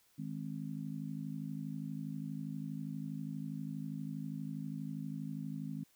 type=harmonic tone; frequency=52.4 Hz; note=G#1; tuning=16 cents sharp; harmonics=3 / 4 / 5; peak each=-42 / -43 / -44 dBFS; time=0.18-5.84 s; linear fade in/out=10 ms; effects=white hiss -70 dBFS RMS until 5.95 s